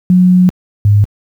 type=tone pair in turn; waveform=sine; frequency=181.8 / 102.74 Hz; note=F#3 / G#2; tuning=-30 / -18 cents; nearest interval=minor seventh; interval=988 cents; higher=first; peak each=-4 dBFS; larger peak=neither; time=0.1-0.49 / 0.85-1.04 s; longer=first; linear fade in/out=0 ms; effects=high-pass 60 Hz 12 dB/octave + 7-bit